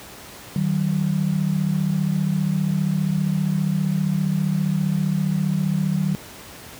sine tone pair together, 154.95 / 190 Hz, D#3 / F#3, -7 / +46 cents, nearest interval major third, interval 353 cents, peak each -21 dBFS, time 0.56-6.15 s, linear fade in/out 0 ms, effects pink hiss -40 dBFS RMS until 6.79 s + high-pass 80 Hz 12 dB/octave

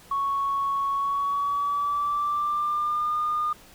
sine tone with pitch glide, 1108.7 to 1216 Hz, C#6 to D#6, 0 to -40 cents, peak -22 dBFS, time 0.11-3.53 s, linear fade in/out 5 ms, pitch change +160 cents, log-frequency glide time 0.92-3.17 s, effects tanh soft clip ceiling -18 dBFS + pink hiss -51 dBFS RMS until 3.74 s

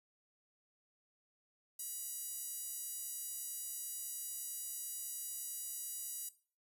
5% pulse tone with high-pass filter, 969 Hz, B5, 33 cents flat, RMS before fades -44 dBFS, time 1.79-6.29 s, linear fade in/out 5 ms, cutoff 9500 Hz, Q 0.77, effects noise-tail reverb RT60 0.4 s tail -18 dB re dry

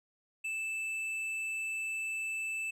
sine tone with hard clipping, 2637 Hz, E7, in tune, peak -35 dBFS, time 0.44-2.71 s, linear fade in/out 10 ms, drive 6 dB, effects none

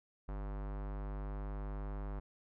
square tone with low-pass filter, 50.1 Hz, G1, 38 cents sharp, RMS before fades -41 dBFS, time 0.28-2.2 s, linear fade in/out 10 ms, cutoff 1200 Hz, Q 1.3, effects none

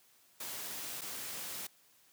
white noise with dropouts, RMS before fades -42 dBFS, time 0.4-1.67 s, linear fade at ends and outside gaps 5 ms, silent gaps 1.011-1.016 s, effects white hiss -66 dBFS RMS until 2.12 s + high-pass 100 Hz 12 dB/octave

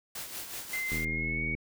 white noise with tremolo, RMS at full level -38 dBFS, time 0.15-1.05 s, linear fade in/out 5 ms, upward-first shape sine, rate 5.4 Hz, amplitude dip 55%
sine tone with pitch glide, 2074 to 2236 Hz, C7 to C#7, -16 to +14 cents, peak -31 dBFS, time 0.73-1.55 s, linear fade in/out 5 ms, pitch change +130 cents, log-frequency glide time 0.92-1.43 s
click train, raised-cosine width 3 ms, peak -25 dBFS, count 51, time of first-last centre 0.92-1.55 s, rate 79.4 Hz
effects none

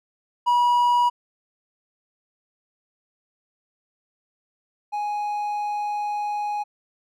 triangle tone pair in turn, 968 / 831.3 Hz, B5 / G#5, -35 / +1 cents, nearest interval minor third, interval 264 cents, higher first, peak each -14 / -22 dBFS, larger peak first, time 0.46-1.1 / 4.92-6.64 s, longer second, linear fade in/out 20 ms, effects none

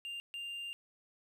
triangle tone bursts at uneven times, 2794 Hz, F7, in tune, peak -38 dBFS, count 2, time 0.05-0.2 / 0.34-0.73 s, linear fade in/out 0 ms, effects none

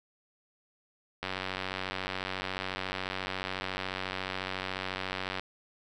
click train, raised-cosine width 0.3 ms, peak -17 dBFS, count 393, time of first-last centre 1.23-5.396 s, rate 94.1 Hz, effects none

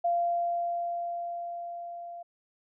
sine tone with level ramp, 691 Hz, F5, 19 cents flat, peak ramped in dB -23 to -39 dBFS, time 0.04-2.23 s, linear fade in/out 10 ms, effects none

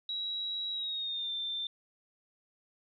sine tone with pitch glide, 3871 to 3570 Hz, B7 to A7, -35 to +24 cents, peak -33 dBFS, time 0.09-1.67 s, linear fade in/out 2 ms, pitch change -141 cents, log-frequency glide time 0.72-1.32 s, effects none

